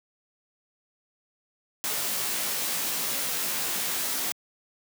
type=noise with comb filter; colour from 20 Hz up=white; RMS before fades=-29 dBFS; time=1.84-4.32 s; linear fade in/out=0 ms; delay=18 ms; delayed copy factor=+0.75; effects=high-pass 150 Hz 12 dB/octave